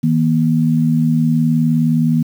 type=tone pair together; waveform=sine; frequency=159 / 238.4 Hz; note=D#3 / A#3; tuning=+38 / +39 cents; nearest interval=perfect fifth; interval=701 cents; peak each=-14 dBFS; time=0.03-2.23 s; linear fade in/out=10 ms; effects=7-bit